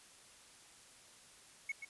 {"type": "tone with echo", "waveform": "triangle", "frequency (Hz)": 2200, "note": "C#7", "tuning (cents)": -14, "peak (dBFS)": -34, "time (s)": [1.69, 1.72], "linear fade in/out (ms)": 5, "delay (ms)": 130, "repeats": 1, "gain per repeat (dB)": -8, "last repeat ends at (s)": 1.85, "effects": ["white hiss -60 dBFS RMS until 1.89 s", "resampled to 24000 Hz"]}